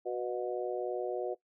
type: harmonic tone with a mistuned harmonic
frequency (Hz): 123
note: B2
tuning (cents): -7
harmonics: 3 / 4 / 5 / 6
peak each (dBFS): -35 / -37 / -39 / -41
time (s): 0.05-1.35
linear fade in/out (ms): 20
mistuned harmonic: 6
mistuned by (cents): -32
effects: noise-tail reverb RT60 0.1 s tail -18 dB re dry